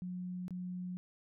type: tone with dropouts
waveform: sine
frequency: 180.8 Hz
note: F#3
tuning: 40 cents flat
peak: -38 dBFS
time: 0.02-0.97 s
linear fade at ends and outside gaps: 0 ms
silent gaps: 0.481-0.507 s
effects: none